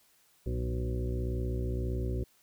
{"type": "harmonic tone with a mistuned harmonic", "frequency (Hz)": 61.74, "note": "B1", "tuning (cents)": 0, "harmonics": [1, 2, 3, 4, 5, 6, 8, 9], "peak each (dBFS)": [-32, -35, -46, -42, -47, -39, -46, -51], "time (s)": [0.46, 2.24], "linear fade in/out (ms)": 5, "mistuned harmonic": 2, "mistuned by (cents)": -89, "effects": ["white hiss -66 dBFS RMS until 2.42 s"]}